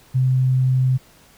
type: tone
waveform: sine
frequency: 129.4 Hz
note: C3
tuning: 19 cents flat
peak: -14 dBFS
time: 0.14-0.98 s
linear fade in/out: 20 ms
effects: pink hiss -51 dBFS RMS until 1.37 s